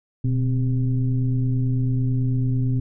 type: tone with frequency modulation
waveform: sine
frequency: 123.47 Hz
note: B2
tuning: in tune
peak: -18 dBFS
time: 0.24-2.8 s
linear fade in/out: 5 ms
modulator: 138 Hz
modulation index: 0.72
effects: none